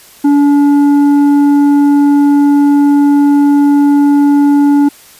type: tone with tanh clipping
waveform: triangle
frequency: 286.7 Hz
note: D4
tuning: 42 cents flat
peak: -6 dBFS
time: 0.24-4.89 s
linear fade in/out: 10 ms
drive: 11 dB
effects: white hiss -39 dBFS RMS until 5.19 s + resampled to 32000 Hz